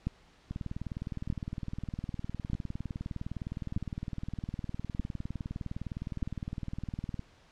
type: two click trains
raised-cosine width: 5 ms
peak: -18 / -24 dBFS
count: 6 / 132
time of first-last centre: 0.07-6.228 / 0.51-7.194 s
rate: 0.812 / 19.6 Hz
effects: pink hiss -61 dBFS RMS until 7.51 s + low-pass 5000 Hz 12 dB/octave